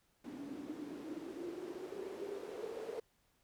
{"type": "noise with band-pass filter sweep", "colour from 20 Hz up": "white", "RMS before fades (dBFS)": -45, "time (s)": [0.24, 3], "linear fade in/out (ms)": 5, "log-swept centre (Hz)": [270, 460], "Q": 9.9, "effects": ["pink hiss -75 dBFS RMS until 3.43 s"]}